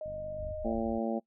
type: tone with vibrato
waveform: sine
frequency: 618 Hz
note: D#5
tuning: 12 cents flat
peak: -36 dBFS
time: 0.01-0.73 s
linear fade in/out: 2 ms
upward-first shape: triangle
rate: 17 Hz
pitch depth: 12 cents each way
type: click train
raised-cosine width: 5 ms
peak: -37 dBFS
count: 23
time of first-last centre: 0.06-0.509 s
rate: 49 Hz
type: low-pass noise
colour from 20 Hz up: pink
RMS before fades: -43 dBFS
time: 0.38-0.99 s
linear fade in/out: 10 ms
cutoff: 100 Hz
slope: 96 dB/octave
type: harmonic tone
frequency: 113.4 Hz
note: A#2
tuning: 47 cents flat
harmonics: 2 / 3 / 4 / 5 / 6 / 7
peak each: -32 / -37 / -39 / -36 / -40 / -41 dBFS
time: 0.64-1.2 s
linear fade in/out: 20 ms
effects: noise-tail reverb RT60 0.1 s tail -22 dB re dry